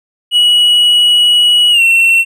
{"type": "tone with pitch glide", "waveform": "triangle", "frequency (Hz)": [2922, 2711], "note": ["F#7", "E7"], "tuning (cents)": [-22, 48], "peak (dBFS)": -4, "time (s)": [0.31, 2.25], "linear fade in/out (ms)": 50, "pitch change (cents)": -130, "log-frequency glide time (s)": [1.71, 1.82], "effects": []}